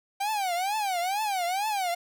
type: tone with vibrato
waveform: 45% pulse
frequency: 775 Hz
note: G5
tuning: 20 cents flat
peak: -26 dBFS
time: 0.2-1.95 s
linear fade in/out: 10 ms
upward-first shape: triangle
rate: 2.2 Hz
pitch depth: 230 cents each way
effects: none